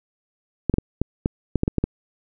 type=clicks; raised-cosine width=3 ms; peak=-6 dBFS; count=10; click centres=0.697 / 0.74 / 0.784 / 1.016 / 1.259 / 1.557 / 1.634 / 1.679 / 1.783 / 1.84 s; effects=none